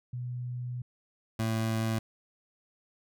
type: tone pair in turn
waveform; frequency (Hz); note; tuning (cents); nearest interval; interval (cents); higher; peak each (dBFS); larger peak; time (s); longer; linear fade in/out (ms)
sine / 25% pulse; 123.47 / 111.84; B2 / A2; 0 / +29; major second; 171; first; -33 / -24; second; 0.13-0.82 / 1.39-1.99; first; 5
effects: none